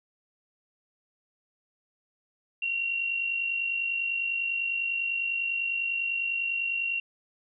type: tone pair together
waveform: sine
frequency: 2744 / 2794 Hz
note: F7 / F7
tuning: -31 / 0 cents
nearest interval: unison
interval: 31 cents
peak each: -27 / -36 dBFS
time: 2.62-7 s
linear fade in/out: 5 ms
effects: none